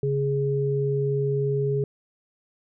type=tone pair together; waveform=sine; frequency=138.59 / 415.3 Hz; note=C#3 / G#4; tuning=0 / 0 cents; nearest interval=octave + perfect fifth; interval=1900 cents; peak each=-24 dBFS; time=0.03-1.84 s; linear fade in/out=2 ms; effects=none